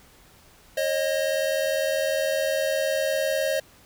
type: tone pair together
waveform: square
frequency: 542.5 / 622.3 Hz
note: C#5 / D#5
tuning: -37 / 0 cents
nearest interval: major second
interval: 237 cents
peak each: -26 dBFS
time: 0.77-3.6 s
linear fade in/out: 5 ms
effects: pink hiss -54 dBFS RMS until 3.85 s